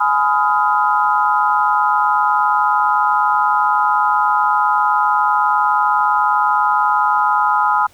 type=chord; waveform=sine; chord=F half-diminished seventh; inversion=first; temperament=just; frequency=838.1 / 1005.8 / 1257.2 / 1396.9 Hz; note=Ab5 / Cb6 / Eb6 / F6; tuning=+16 / +31 / +18 / 0 cents; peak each=-17 / -17 / -17 / -21 dBFS; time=0-7.87 s; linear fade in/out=10 ms; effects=pink hiss -50 dBFS RMS until 7.93 s